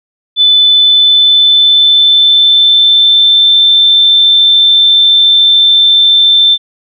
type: tone with pitch glide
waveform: sine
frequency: 3504 to 3553 Hz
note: A7 to A7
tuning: -8 to +16 cents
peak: -3 dBFS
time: 0.36-6.58 s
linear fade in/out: 50 ms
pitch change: +24 cents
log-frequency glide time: 0.53-3.57 s
effects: none